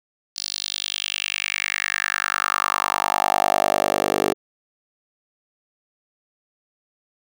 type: tone with high-pass filter sweep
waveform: 10% pulse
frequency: 50 Hz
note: G1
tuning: 35 cents sharp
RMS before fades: -23 dBFS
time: 0.36-4.34 s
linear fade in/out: 5 ms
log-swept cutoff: 4700 to 420 Hz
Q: 3.9
effects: none